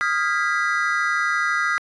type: chord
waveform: triangle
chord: F half-diminished seventh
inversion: third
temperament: equal with one note detuned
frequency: 1244.5 / 1396.9 / 1630.8 / 1975.5 Hz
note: Eb6 / F6 / Ab6 / Cb7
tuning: 0 / 0 / -32 / 0 cents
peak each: -23 dBFS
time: 0.01-1.78 s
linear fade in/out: 0 ms
effects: resampled to 22050 Hz